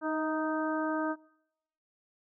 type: harmonic tone with a mistuned harmonic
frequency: 311.1 Hz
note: D#4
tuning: in tune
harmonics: 1 / 2 / 3 / 4 / 5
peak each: -32 / -35 / -37 / -38 / -39 dBFS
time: 0.01-1.16 s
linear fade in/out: 50 ms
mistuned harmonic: 2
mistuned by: +25 cents
effects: noise-tail reverb RT60 0.9 s tail -25 dB re dry